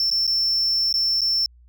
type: tone with dropouts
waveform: triangle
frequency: 5380 Hz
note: E8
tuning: 34 cents sharp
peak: -17 dBFS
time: 0-1.46 s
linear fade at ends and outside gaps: 1 ms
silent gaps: 0.102-0.113 / 0.268-0.276 / 0.927-0.94 / 1.208-1.216 s
effects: added 60 Hz sine -48 dBFS peak until 1.68 s